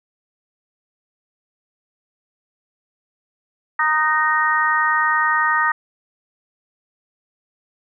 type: harmonic tone with a mistuned harmonic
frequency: 310 Hz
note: D#4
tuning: 6 cents flat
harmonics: 3 / 4 / 5 / 6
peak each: -22 / -19 / -24 / -19 dBFS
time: 3.79-5.72 s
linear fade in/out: 5 ms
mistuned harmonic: 5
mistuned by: -24 cents
effects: none